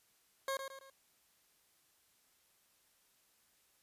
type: tone with echo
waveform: 20% pulse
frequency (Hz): 540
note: C#5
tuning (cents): -45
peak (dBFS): -30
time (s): 0.48-0.57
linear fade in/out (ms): 2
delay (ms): 110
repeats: 3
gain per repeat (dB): -7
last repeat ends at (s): 0.9
effects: white hiss -72 dBFS RMS until 3.82 s + resampled to 32000 Hz